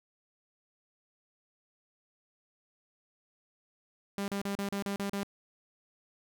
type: tone bursts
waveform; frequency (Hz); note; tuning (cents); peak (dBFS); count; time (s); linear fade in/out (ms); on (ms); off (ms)
sawtooth; 199.5; G3; +31; -28; 8; 4.18-5.232; 0; 100; 36
effects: none